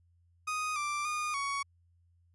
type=tone with pitch steps; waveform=30% pulse; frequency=1245 / 1177 / 1221 / 1118 Hz; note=D#6 / D6 / D#6 / C#6; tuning=+1 / +3 / -33 / +14 cents; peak=-29 dBFS; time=0.47-1.63 s; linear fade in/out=10 ms; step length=290 ms; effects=added 86 Hz sine -64 dBFS peak until 2.34 s + resampled to 24000 Hz